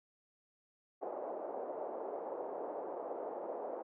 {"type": "band-pass noise", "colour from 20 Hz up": "pink", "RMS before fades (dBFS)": -42, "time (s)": [1.01, 3.83], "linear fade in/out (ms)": 20, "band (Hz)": [420, 760], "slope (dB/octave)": 24, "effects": []}